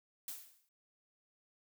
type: noise with exponential decay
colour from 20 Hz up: blue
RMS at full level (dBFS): -41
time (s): 0.28-0.69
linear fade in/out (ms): 1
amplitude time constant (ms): 87
effects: none